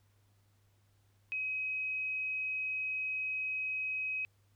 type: tone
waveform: sine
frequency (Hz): 2536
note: D#7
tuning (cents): +32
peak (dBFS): -33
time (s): 1.32-4.25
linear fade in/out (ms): 0
effects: added 100 Hz sine -67 dBFS peak until 4.55 s + pink hiss -75 dBFS RMS until 4.55 s